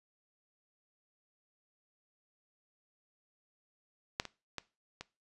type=clicks; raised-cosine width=0.2 ms; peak=-13 / -24 / -20 / -25 dBFS; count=4; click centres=4.199 / 4.253 / 4.583 / 5.01 s; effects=noise-tail reverb RT60 0.3 s tail -20 dB re dry + resampled to 24000 Hz